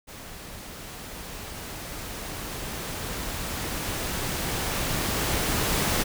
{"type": "noise with level ramp", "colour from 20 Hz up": "pink", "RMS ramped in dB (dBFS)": [-42, -24], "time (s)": [0.07, 6.04], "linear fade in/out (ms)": 20, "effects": []}